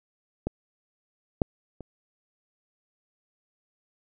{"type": "clicks", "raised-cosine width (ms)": 2, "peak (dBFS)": [-14, -8, -26], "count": 3, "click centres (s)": [0.47, 1.418, 1.807], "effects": []}